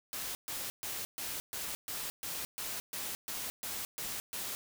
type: noise bursts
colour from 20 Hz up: white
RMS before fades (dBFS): -39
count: 13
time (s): 0.13-4.55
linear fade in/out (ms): 0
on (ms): 220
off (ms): 130
effects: none